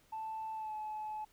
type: tone with pitch glide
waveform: sine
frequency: 880 to 857.9 Hz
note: A5 to A5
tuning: 0 to -44 cents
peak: -37 dBFS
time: 0.12-1.25 s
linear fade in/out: 10 ms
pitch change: -44 cents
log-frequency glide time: 0.54-0.74 s
effects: tanh soft clip ceiling -35 dBFS + pink hiss -68 dBFS RMS until 1.32 s